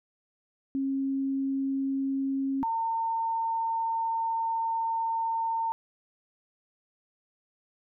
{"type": "tone pair in turn", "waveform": "sine", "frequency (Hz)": [271, 907.9], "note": ["C#4", "A#5"], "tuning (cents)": [-39, -46], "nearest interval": "octave + major sixth", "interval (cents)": 2093, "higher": "second", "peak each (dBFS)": -26, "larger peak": "neither", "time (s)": [[0.75, 2.63], [2.63, 5.72]], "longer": "second", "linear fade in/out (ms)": 0, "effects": []}